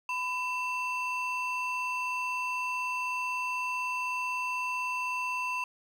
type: ring-modulated tone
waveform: triangle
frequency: 1841 Hz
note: A#6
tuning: 22 cents flat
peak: -25 dBFS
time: 0.09-5.64 s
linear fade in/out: 2 ms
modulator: 840 Hz
effects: 10-bit